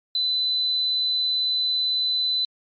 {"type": "tone", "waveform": "sine", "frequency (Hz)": 4011, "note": "B7", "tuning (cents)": 26, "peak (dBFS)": -20, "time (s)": [0.15, 2.45], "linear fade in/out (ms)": 2, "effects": ["MP3 32 kbps"]}